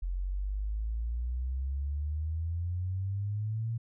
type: exponential sweep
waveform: sine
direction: up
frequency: 43.65 to 116.54 Hz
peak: -30 dBFS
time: 0.02-3.78 s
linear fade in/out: 10 ms
effects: none